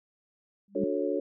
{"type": "tone with exponential growth", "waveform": "sine", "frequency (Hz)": 199.2, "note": "G3", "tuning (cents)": 28, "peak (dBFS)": -24, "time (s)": [0.68, 0.84], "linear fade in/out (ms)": 2, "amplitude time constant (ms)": 34}
{"type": "chord", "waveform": "sine", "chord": "D major seventh", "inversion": "none", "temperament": "just", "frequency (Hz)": [293.7, 367.1, 440.5, 550.6], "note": ["D4", "F#4", "A4", "C#5"], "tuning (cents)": [0, -14, 2, -12], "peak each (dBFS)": -32, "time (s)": [0.75, 1.2], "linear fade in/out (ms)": 5}
{"effects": []}